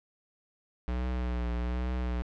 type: tone with vibrato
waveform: square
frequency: 60.9 Hz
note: B1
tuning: 24 cents flat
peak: -30 dBFS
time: 0.88-2.22 s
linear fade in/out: 0 ms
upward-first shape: triangle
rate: 1.2 Hz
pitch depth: 54 cents each way
effects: low-pass 3000 Hz 12 dB/octave